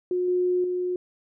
sine tone with level steps, 360.9 Hz, F#4, 43 cents flat, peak -22 / -20 / -24 dBFS, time 0.11-0.96 s, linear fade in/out 2 ms, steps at 0.28 / 0.64 s, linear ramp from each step 2 ms, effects none

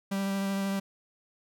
45% pulse tone with vibrato, 196 Hz, G3, in tune, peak -28 dBFS, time 0.11-0.8 s, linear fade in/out 10 ms, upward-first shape sine, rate 13 Hz, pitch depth 11 cents each way, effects none

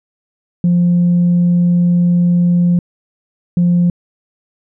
sine tone pair in turn, 175 / 175 Hz, F3 / F3, +4 / +4 cents, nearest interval unison, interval 0 cents, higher neither, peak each -7 dBFS, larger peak neither, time 0.64-2.79 / 3.57-3.9 s, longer first, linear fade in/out 2 ms, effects tanh soft clip ceiling -6 dBFS

